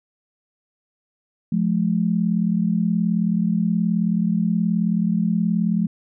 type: tone pair together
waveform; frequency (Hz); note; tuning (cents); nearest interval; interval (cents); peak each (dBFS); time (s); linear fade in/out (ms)
sine; 175.8 / 214.6; F3 / A3; +12 / -43; minor third; 345; -20; 1.52-5.87; 5
effects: none